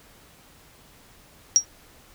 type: tone with exponential decay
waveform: sine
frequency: 5670 Hz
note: F8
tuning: 25 cents sharp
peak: -8 dBFS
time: 1.56-1.65 s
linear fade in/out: 0 ms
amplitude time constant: 18 ms
effects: pink hiss -53 dBFS RMS until 2.14 s